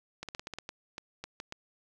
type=clicks; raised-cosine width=0.2 ms; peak=-22 dBFS; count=12; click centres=0.23 / 0.287 / 0.349 / 0.395 / 0.471 / 0.537 / 0.586 / 0.691 / 0.981 / 1.24 / 1.401 / 1.524 s; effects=none